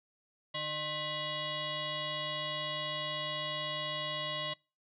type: tone with frequency modulation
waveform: sine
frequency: 1981 Hz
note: B6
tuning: 5 cents sharp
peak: -34 dBFS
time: 0.54-4.54 s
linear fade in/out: 10 ms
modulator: 458 Hz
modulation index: 3.7
effects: noise-tail reverb RT60 0.3 s tail -24 dB re dry